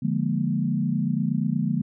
sine chord, Bb dominant seventh, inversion first, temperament equal with one note detuned, 146.83 / 174.61 / 207.7 / 236.2 Hz, D3 / F3 / Ab3 / Bb3, 0 / 0 / 0 / +23 cents, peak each -27 dBFS, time 0.02-1.82 s, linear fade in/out 10 ms, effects none

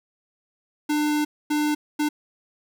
square tone bursts at uneven times, 299.1 Hz, D4, 32 cents sharp, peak -21 dBFS, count 3, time 0.89-1.25 / 1.5-1.75 / 1.99-2.09 s, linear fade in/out 10 ms, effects none

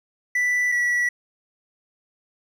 triangle tone pair in turn, 1975.5 / 1944.9 Hz, B6 / B6, 0 / -27 cents, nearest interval unison, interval 27 cents, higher first, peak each -17 dBFS, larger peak neither, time 0.35-0.72 / 0.72-1.09 s, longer neither, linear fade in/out 5 ms, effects none

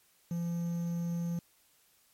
triangle tone with quantisation, 170.8 Hz, F3, 38 cents flat, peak -29 dBFS, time 0.31-1.39 s, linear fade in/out 2 ms, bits 9, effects white hiss -67 dBFS RMS until 2.13 s + MP3 64 kbps

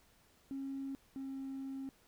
triangle tone pair in turn, 271.9 / 269.1 Hz, C#4 / C4, -33 / +49 cents, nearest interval unison, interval 18 cents, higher first, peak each -35 / -37 dBFS, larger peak first, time 0.51-0.95 / 1.16-1.89 s, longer second, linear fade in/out 0 ms, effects tanh soft clip ceiling -36 dBFS + pink hiss -68 dBFS RMS until 2.07 s

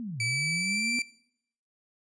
sine linear two-way sweep, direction down then up, 246.9 to 110 to 246.9 Hz, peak -33 dBFS, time 0-0.99 s, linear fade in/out 0 ms, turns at 0.21 s
sawtooth tone with pitch glide, 2305 to 2344 Hz, D7 to D7, -33 to -4 cents, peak -24 dBFS, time 0.2-1.02 s, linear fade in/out 2 ms, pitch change +29 cents, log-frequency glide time 0.53-0.8 s
effects noise-tail reverb RT60 0.7 s tail -20 dB re dry + resampled to 22050 Hz

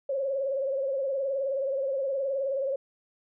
sine tone with vibrato, 543 Hz, C#5, 36 cents flat, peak -26 dBFS, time 0.09-2.76 s, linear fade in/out 5 ms, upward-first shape triangle, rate 19 Hz, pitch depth 83 cents each way, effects none

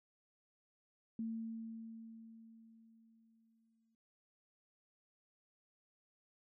sine tone with exponential decay, 225.5 Hz, A3, 43 cents sharp, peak -37 dBFS, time 1.19-3.95 s, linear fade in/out 2 ms, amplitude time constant 600 ms, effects none

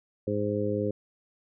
harmonic tone, 103.83 Hz, G#2, in tune, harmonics 1 / 2 / 3 / 4 / 5, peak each -33 / -33 / -33 / -31 / -31 dBFS, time 0.27-0.91 s, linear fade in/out 5 ms, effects none

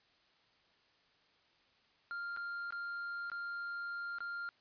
triangle tone with dropouts, 1396.9 Hz, F6, in tune, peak -37 dBFS, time 2.11-4.49 s, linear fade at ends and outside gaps 0 ms, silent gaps 2.364-2.372 / 2.706-2.724 / 3.3-3.317 / 4.185-4.205 s, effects white hiss -70 dBFS RMS until 4.6 s + resampled to 11025 Hz

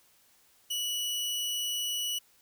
sawtooth tone, 2942 Hz, F#7, 11 cents flat, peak -27 dBFS, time 0.7-2.19 s, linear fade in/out 10 ms, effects white hiss -64 dBFS RMS until 2.41 s

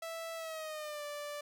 sawtooth tone with pitch glide, 658 to 586.2 Hz, E5 to D5, -3 to -3 cents, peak -36 dBFS, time 0.02-1.41 s, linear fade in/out 5 ms, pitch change -200 cents, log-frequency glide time 0.36-1.04 s, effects none

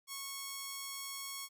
5% pulse tone, 1101 Hz, C#6, 12 cents flat, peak -29 dBFS, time 0.07-1.49 s, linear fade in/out 50 ms, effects none

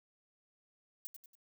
violet noise with echo, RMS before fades -43 dBFS, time 1.05-1.07 s, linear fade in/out 0 ms, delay 94 ms, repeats 3, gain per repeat -7 dB, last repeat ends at 1.352 s, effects none

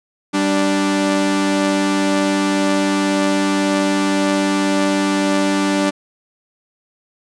sawtooth tone pair together, 195.17 / 293.7 Hz, G3 / D4, -7 / 0 cents, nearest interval perfect fifth, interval 707 cents, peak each -16 / -12 dBFS, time 0.33-5.91 s, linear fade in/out 20 ms, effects resampled to 22050 Hz

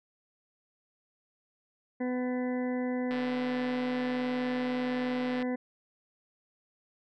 harmonic tone, 250.6 Hz, B3, 25 cents sharp, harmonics 1 / 2 / 3 / 4 / 6 / 7 / 8, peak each -30 / -35 / -43 / -48 / -53 / -48 / -46 dBFS, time 2-5.56 s, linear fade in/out 10 ms
click train, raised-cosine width 0.3 ms, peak -25 dBFS, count 339, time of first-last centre 3.11-5.425 s, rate 146 Hz
effects none

